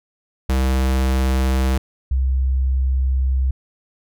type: tone pair in turn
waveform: square / sine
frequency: 65.41 / 65.41 Hz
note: C2 / C2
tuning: 0 / 0 cents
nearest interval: unison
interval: 0 cents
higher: neither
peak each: -16 / -15 dBFS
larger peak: second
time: 0.49-1.78 / 2.11-3.51 s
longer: second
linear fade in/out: 5 ms
effects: none